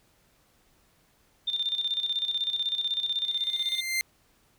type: tone with tremolo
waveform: sine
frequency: 3596 Hz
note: A7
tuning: 37 cents sharp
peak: -24 dBFS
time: 1.47-3.81 s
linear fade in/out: 10 ms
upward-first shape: square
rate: 16 Hz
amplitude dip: 65%
type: tone with exponential growth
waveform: sawtooth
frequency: 2091 Hz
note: C7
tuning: 2 cents flat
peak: -20 dBFS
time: 3.22-4.01 s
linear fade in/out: 0 ms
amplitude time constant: 170 ms
effects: pink hiss -65 dBFS RMS until 4.58 s